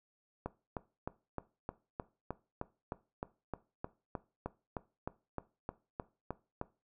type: click train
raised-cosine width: 1 ms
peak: -23 dBFS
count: 21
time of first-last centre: 0.46-6.614 s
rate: 3.25 Hz
effects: noise-tail reverb RT60 0.3 s tail -18 dB re dry